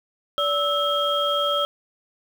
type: tone cluster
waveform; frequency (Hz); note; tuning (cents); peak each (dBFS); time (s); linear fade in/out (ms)
sine; 577 / 1308 / 3232; D5 / E6 / G#7; -31 / -14 / -48; -24; 0.38-1.65; 0
effects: 7-bit